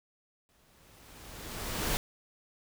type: noise with exponential growth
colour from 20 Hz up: pink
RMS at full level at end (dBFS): -29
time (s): 0.49-1.97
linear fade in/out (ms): 0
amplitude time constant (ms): 320
effects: none